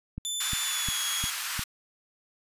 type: click train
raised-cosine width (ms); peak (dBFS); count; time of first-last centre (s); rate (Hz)
5; -22; 5; 0.18-1.593; 2.83
type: tone with pitch glide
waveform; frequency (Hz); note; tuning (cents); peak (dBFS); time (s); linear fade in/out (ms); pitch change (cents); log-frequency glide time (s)
20% pulse; 3520 to 3328; A7 to G#7; 0 to +3; -24; 0.25-1.3; 0; -97; 0.62-0.99
type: high-pass noise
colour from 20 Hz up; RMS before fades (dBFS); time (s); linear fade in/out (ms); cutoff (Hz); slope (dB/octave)
pink; -33; 0.4-1.64; 5; 1200; 24
effects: resampled to 32000 Hz